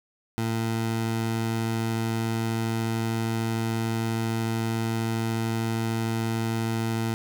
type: tone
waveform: 20% pulse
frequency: 113.2 Hz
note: A2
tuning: 50 cents sharp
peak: -20 dBFS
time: 0.38-7.14 s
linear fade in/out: 0 ms
effects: none